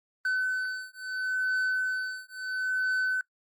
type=beating tone pair; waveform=triangle; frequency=1514 / 1514.74 Hz; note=F#6 / F#6; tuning=+39 / +40 cents; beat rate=0.74 Hz; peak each=-29 / -29 dBFS; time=0.25-3.21 s; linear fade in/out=2 ms; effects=noise-tail reverb RT60 0.1 s tail -22 dB re dry + Opus 32 kbps